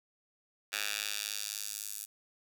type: tone with high-pass filter sweep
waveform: 10% pulse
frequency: 103.83 Hz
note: G#2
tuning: in tune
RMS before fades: -38 dBFS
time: 0.72-2.06 s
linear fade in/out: 20 ms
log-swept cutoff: 2100 to 8800 Hz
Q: 0.99
effects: none